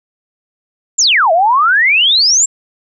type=exponential two-way sweep; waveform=sine; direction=down then up; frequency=7650 to 630 to 7650 Hz; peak=-7 dBFS; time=0.98-2.46 s; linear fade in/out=10 ms; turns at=1.32 s; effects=none